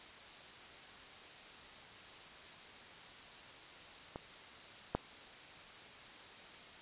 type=clicks; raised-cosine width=1 ms; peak=-28 / -18 dBFS; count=2; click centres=4.159 / 4.95 s; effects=white hiss -53 dBFS RMS until 6.81 s + resampled to 8000 Hz